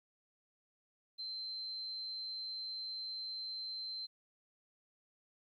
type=tone; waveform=sine; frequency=4105 Hz; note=C8; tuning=34 cents flat; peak=-40 dBFS; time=1.18-4.07 s; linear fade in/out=20 ms; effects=13-bit